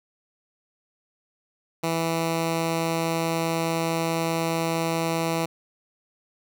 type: tone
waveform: 10% pulse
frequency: 164.7 Hz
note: E3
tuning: 1 cent flat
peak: -15 dBFS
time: 1.83-5.46 s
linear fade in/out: 10 ms
effects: none